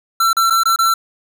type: tone with dropouts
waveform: square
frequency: 1347 Hz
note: E6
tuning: 37 cents sharp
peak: -12 dBFS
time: 0.2-0.94 s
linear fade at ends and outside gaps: 5 ms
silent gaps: 0.331-0.367 / 0.5-0.505 / 0.635-0.655 / 0.761-0.788 s
effects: 9-bit